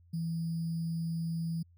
sine tone with sample-and-hold, 165 Hz, E3, 2 cents sharp, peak -31 dBFS, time 0.13-1.63 s, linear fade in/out 10 ms, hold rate 4900 Hz, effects added 86 Hz sine -58 dBFS peak until 1.77 s

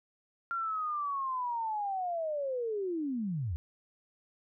sine linear sweep, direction down, 1387 to 71.5 Hz, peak -31 dBFS, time 0.51-3.56 s, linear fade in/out 0 ms, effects none

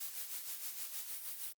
blue noise with tremolo, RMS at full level -41 dBFS, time 0-1.53 s, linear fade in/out 10 ms, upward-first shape sine, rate 6.4 Hz, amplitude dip 55%, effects Opus 48 kbps

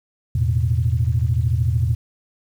sine chord, E suspended fourth, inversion none, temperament equal, 82.41 / 110 / 123.47 Hz, E2 / A2 / B2, 0 / 0 / 0 cents, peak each -20 dBFS, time 0.35-1.95 s, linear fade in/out 5 ms, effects tanh soft clip ceiling -7 dBFS + 8-bit

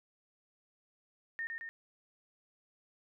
sine tone with echo, 1830 Hz, A#6, 32 cents flat, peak -35 dBFS, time 1.39-1.47 s, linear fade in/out 0 ms, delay 110 ms, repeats 2, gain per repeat -3 dB, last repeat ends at 1.69 s, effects none

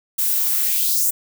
violet noise with high-pass filter sweep, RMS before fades -19 dBFS, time 0.18-1.11 s, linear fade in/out 10 ms, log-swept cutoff 330 to 8200 Hz, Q 2.3, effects none

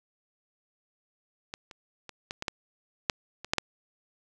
clicks, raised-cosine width 0.2 ms, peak -19 / -28 / -24 / -17 / -16 / -12 / -6 / -22 / -7 / -8 dBFS, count 10, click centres 1.539 / 1.712 / 2.093 / 2.309 / 2.424 / 2.482 / 3.098 / 3.446 / 3.535 / 3.583 s, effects none

